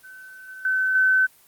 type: tone with level steps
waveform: sine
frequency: 1524 Hz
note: G6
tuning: 49 cents flat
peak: -40 / -36 / -19 / -15 dBFS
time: 0.03-1.27 s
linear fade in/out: 20 ms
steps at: 0.48 / 0.65 / 0.95 s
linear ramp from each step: 2 ms
effects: white hiss -55 dBFS RMS until 1.47 s + Opus 24 kbps